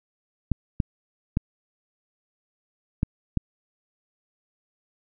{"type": "clicks", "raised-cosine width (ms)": 5, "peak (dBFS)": -9, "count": 5, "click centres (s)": [0.517, 0.802, 1.371, 3.031, 3.373], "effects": []}